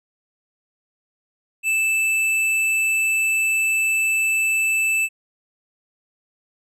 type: tone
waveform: square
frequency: 2637 Hz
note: E7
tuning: in tune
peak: -18 dBFS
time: 1.63-5.09 s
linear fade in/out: 50 ms
effects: low-pass 12000 Hz 12 dB/octave